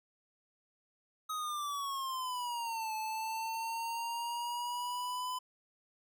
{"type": "exponential two-way sweep", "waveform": "square", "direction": "down then up", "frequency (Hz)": [1268, 869, 1010], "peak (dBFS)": -36, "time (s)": [1.29, 5.39], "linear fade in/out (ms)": 10, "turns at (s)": 2.94, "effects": []}